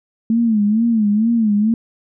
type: tone with vibrato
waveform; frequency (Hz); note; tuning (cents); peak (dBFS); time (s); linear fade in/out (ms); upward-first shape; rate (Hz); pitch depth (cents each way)
sine; 219.3; A3; -6; -12; 0.3-1.74; 2; sine; 2.2; 120
effects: none